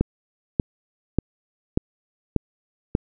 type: click train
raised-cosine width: 3 ms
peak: -5 dBFS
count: 6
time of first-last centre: 0.01-2.951 s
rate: 1.7 Hz
effects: none